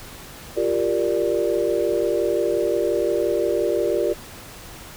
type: chord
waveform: sine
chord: G minor seventh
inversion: third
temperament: equal with one note detuned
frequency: 349.2 / 395 / 466.2 / 587.3 Hz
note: F4 / G4 / Bb4 / D5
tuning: 0 / +13 / 0 / 0 cents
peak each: -24 dBFS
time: 0.56-4.14 s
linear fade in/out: 20 ms
effects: pink hiss -40 dBFS RMS until 4.96 s